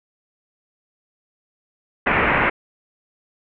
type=low-pass noise; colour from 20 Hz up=white; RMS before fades=-18 dBFS; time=2.06-2.5 s; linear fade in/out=10 ms; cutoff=2400 Hz; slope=48 dB/octave; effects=none